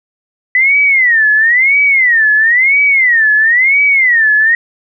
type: tone with vibrato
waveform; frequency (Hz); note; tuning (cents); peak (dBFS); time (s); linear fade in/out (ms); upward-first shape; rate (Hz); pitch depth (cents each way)
sine; 1975.5; B6; 0; -6; 0.55-4.55; 2; sine; 0.99; 250
effects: none